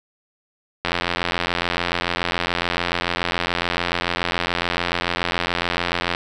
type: click train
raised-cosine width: 0.3 ms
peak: -4 dBFS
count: 462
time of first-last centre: 0.85-6.149 s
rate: 87 Hz
effects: none